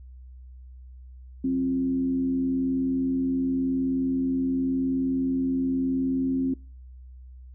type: tone with frequency modulation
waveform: sine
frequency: 264.4 Hz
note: C4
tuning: 18 cents sharp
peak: -22 dBFS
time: 1.44-6.54 s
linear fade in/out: 5 ms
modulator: 79.1 Hz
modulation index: 0.4
effects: noise-tail reverb RT60 0.4 s tail -25 dB re dry + added 63 Hz sine -42 dBFS peak until 7.54 s